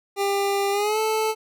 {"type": "tone with pitch glide", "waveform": "25% pulse", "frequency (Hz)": [398.6, 437.2], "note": ["G4", "A4"], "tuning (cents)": [29, -11], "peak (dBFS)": -17, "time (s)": [0.16, 1.35], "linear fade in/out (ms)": 50, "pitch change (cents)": 160, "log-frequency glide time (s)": [0.71, 0.99], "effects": []}